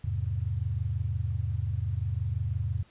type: chord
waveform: sine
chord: E augmented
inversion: none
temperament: just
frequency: 82.41 / 103.01 / 128.76 Hz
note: E2 / G#2 / B#2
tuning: 0 / -14 / -27 cents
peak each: -32 / -30 / -34 dBFS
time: 0.04-2.83 s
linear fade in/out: 5 ms
effects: pink hiss -61 dBFS RMS until 2.9 s + resampled to 8000 Hz